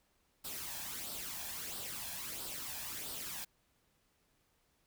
white noise with flanger, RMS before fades -43 dBFS, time 0.44-3.45 s, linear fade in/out 10 ms, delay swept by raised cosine 0.22 to 1.22 ms, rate 1.5 Hz, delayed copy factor +0.55, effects pink hiss -75 dBFS RMS until 4.86 s

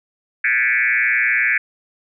sine tone with frequency modulation, 1975.5 Hz, B6, in tune, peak -14 dBFS, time 0.44-1.58 s, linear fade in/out 5 ms, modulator 121 Hz, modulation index 3.3, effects none

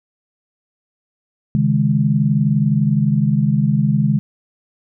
sine chord, C# suspended second, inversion none, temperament equal with one note detuned, 135.97 / 155.56 / 207.7 Hz, C#3 / D#3 / G#3, -33 / 0 / 0 cents, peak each -17 dBFS, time 1.55-4.19 s, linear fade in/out 0 ms, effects none

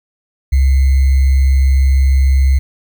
sine tone with sample-and-hold, 67 Hz, C2, 42 cents sharp, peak -7 dBFS, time 0.52-2.59 s, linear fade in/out 10 ms, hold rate 2100 Hz, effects none

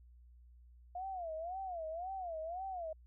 sine tone with vibrato, 699 Hz, F5, 1 cent sharp, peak -39 dBFS, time 0.95-2.93 s, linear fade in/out 5 ms, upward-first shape sine, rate 1.9 Hz, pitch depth 180 cents each way, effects added 60 Hz sine -57 dBFS peak until 3.06 s

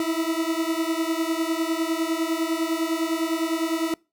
40% pulse beating tone pair, 321.4 / 331.3 Hz, E4 / E4, -44 / +9 cents, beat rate 9.9 Hz, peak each -25 dBFS, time 0-3.94 s, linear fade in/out 2 ms, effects noise-tail reverb RT60 0.3 s tail -26 dB re dry

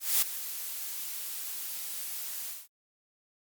blue noise with ADSR envelope, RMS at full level -23 dBFS, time 0-2.68 s, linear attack 220 ms, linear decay 9 ms, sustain -14 dB, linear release 210 ms, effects Opus 48 kbps

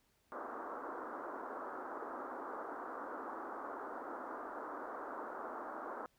white band-pass noise, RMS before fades -45 dBFS, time 0.32-6.06 s, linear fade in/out 0 ms, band 250 to 1400 Hz, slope 48 dB/octave, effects pink hiss -75 dBFS RMS until 6.18 s

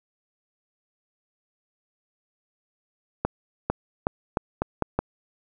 accelerating click train, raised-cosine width 1 ms, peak -8 dBFS, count 7, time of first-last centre 3.25-4.99 s, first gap 450 ms, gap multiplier 0.82, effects none

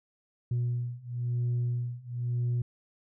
sine beating tone pair, 120.7 / 121.69 Hz, B2 / B2, -39 / -25 cents, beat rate 0.99 Hz, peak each -30 / -29 dBFS, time 0.51-2.62 s, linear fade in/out 5 ms, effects tanh soft clip ceiling -24 dBFS

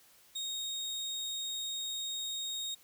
30% pulse tone, 3729 Hz, A#7, in tune, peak -33 dBFS, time 0.35-2.75 s, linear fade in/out 10 ms, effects white hiss -62 dBFS RMS until 2.83 s

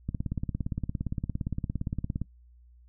click train, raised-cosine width 5 ms, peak -18 dBFS, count 38, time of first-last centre 0.09-2.216 s, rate 17.4 Hz, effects noise-tail reverb RT60 0.1 s tail -20 dB re dry + added 60 Hz sine -53 dBFS peak until 2.88 s

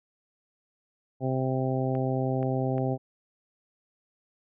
harmonic tone, 130.81 Hz, C3, in tune, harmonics 1 / 2 / 3 / 4 / 5 / 6, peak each -28 / -31 / -33 / -34 / -35 / -36 dBFS, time 1.2-2.98 s, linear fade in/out 50 ms
clicks, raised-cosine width 0.5 ms, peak -29 dBFS, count 3, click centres 1.952 / 2.429 / 2.781 s
effects none

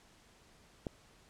click, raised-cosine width 2 ms, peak -23 dBFS, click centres 0.868 s, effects pink hiss -63 dBFS RMS until 1.29 s + low-pass 9000 Hz 12 dB/octave

